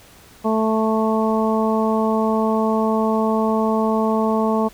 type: harmonic tone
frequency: 220 Hz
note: A3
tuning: in tune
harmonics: 1 / 2 / 3 / 4 / 5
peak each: -19 / -22 / -24 / -25 / -26 dBFS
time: 0.44-4.69 s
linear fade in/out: 20 ms
effects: pink hiss -47 dBFS RMS until 4.73 s